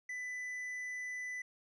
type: tone with tanh clipping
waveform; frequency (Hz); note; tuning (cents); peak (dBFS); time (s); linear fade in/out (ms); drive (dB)
sine; 1995; B6; +17; -40; 0.09-1.42; 5; 6
effects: none